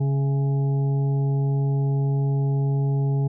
harmonic tone with a mistuned harmonic, 138.59 Hz, C#3, in tune, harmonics 1 / 2 / 3 / 5 / 6, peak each -19 / -36 / -33 / -43 / -41 dBFS, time 0-3.28 s, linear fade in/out 10 ms, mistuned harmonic 5, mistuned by -50 cents, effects none

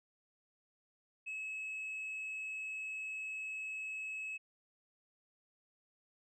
sine tone, 2580 Hz, E7, 38 cents flat, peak -37 dBFS, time 1.26-4.38 s, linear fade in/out 20 ms, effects tanh soft clip ceiling -38 dBFS

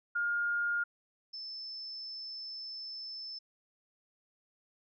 sine tone pair in turn, 1416 / 5269 Hz, F6 / E8, +23 / -2 cents, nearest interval octave + major seventh, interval 2275 cents, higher second, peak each -29 / -40 dBFS, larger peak first, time 0.15-0.84 / 1.33-3.39 s, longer second, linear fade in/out 10 ms, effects none

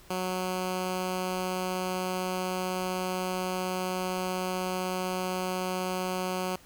10% pulse tone, 184.2 Hz, F#3, 7 cents flat, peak -21 dBFS, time 0.1-6.56 s, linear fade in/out 5 ms, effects pink hiss -55 dBFS RMS until 6.65 s

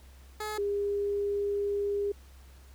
15% pulse / sine tone pair in turn, 426.3 / 405.2 Hz, G#4 / G#4, +45 / -43 cents, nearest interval minor second, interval 88 cents, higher first, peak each -27 dBFS, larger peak neither, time 0.4-0.58 / 0.58-2.12 s, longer second, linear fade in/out 5 ms, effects added 66 Hz sine -50 dBFS peak until 2.74 s + pink hiss -60 dBFS RMS until 2.74 s

